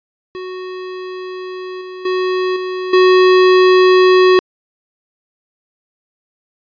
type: tone with level steps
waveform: square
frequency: 369.6 Hz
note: F#4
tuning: 2 cents flat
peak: -25 / -28 / -15 / -20 / -7 dBFS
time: 0.35-4.39 s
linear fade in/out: 0 ms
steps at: 1.81 / 2.05 / 2.56 / 2.93 s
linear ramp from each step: 5 ms
effects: resampled to 11025 Hz